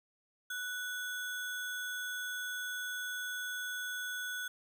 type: tone with sample-and-hold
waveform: sine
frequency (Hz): 1480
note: F#6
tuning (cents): 0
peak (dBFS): -36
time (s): 0.5-4.48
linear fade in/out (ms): 5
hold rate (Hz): 4900
effects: none